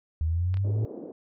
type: exponential sweep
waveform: sine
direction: up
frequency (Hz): 77.2 to 112.6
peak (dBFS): -23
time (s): 0.21-0.85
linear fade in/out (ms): 0
type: clicks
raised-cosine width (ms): 0.3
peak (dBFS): -27 / -30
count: 2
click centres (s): 0.542 / 0.571
type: band-pass noise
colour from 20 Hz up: pink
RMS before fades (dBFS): -40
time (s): 0.64-1.12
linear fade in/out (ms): 5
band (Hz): 260 to 500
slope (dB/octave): 24
effects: none